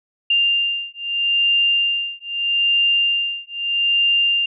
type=beating tone pair; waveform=sine; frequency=2794 / 2794.79 Hz; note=F7 / F7; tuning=0 / +1 cents; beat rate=0.79 Hz; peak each=-19 / -19 dBFS; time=0.3-4.46 s; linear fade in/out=5 ms; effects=none